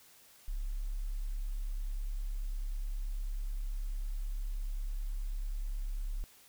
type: tone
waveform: sine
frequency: 34.65 Hz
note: C#1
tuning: in tune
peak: -33 dBFS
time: 0.48-6.24 s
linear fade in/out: 0 ms
effects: white hiss -60 dBFS RMS until 6.48 s